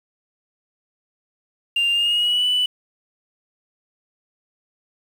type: tone with pitch glide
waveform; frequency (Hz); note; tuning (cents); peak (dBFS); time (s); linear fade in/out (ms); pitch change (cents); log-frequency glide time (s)
sine; 2794 to 2977; F7 to F#7; 0 to +10; -15; 1.76-2.66; 5; +110; 1.92-2.46
effects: tanh soft clip ceiling -13 dBFS + 7-bit